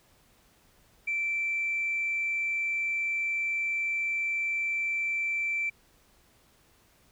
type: tone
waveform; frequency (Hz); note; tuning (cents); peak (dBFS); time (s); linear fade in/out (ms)
sine; 2337; D7; -9; -26; 1.07-5.7; 10
effects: tanh soft clip ceiling -22 dBFS + pink hiss -63 dBFS RMS until 7.11 s